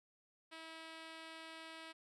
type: tone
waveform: 5% pulse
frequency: 323.5 Hz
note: E4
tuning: 32 cents flat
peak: -38 dBFS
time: 0.51-1.93 s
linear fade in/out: 20 ms
effects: low-pass 7000 Hz 12 dB/octave